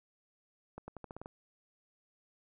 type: accelerating click train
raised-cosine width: 1 ms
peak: -30 dBFS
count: 8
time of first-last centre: 0.78-1.259 s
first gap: 100 ms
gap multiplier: 0.87
effects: none